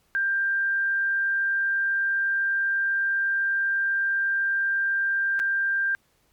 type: tone with dropouts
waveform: sine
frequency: 1587 Hz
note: G6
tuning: 21 cents sharp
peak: -21 dBFS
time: 0.15-5.95 s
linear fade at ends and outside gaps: 0 ms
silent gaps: 5.393-5.399 s
effects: pink hiss -66 dBFS RMS until 6.32 s + MP3 96 kbps